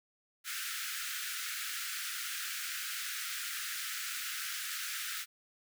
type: high-pass noise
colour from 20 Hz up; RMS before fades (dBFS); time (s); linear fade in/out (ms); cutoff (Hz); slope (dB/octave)
pink; -39; 0.44-5.26; 50; 1300; 96
effects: none